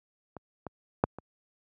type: clicks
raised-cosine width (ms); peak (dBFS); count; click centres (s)
1; -27 / -23 / -7 / -26; 4; 0.367 / 0.667 / 1.039 / 1.186
effects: high-pass 80 Hz 12 dB/octave